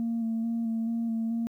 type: tone with vibrato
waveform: sine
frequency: 228.4 Hz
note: A#3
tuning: 35 cents flat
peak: -25 dBFS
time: 0-1.47 s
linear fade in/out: 0 ms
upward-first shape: square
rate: 2.3 Hz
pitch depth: 18 cents each way
effects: tanh soft clip ceiling -24 dBFS + 11-bit